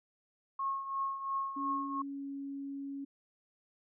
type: tone with tremolo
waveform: sine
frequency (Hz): 1088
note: C#6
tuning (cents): -33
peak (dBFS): -30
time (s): 0.59-2.02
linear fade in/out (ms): 5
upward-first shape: triangle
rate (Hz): 2.9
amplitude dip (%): 70
type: tone with pitch glide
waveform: sine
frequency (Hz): 280.7 to 277.5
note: C#4 to C#4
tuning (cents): +22 to +2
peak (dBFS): -38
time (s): 1.56-3.05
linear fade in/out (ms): 10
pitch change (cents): -20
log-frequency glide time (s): 1.81-2.27
effects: none